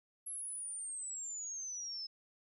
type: exponential sweep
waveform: sine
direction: down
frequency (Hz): 11240 to 5170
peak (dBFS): -40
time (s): 0.26-2.07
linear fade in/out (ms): 10
effects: none